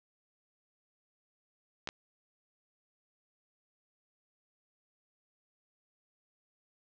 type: clicks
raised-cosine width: 0.2 ms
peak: -19 dBFS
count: 2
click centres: 1.874 / 1.889 s
effects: low-pass 6000 Hz 12 dB/octave